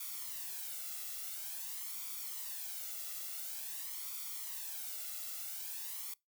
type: noise with flanger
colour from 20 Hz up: blue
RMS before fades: -43 dBFS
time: 0-6.14 s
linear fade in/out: 5 ms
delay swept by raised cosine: 0.87 to 1.5 ms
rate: 0.48 Hz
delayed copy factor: +0.65
effects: noise-tail reverb RT60 0.2 s tail -24 dB re dry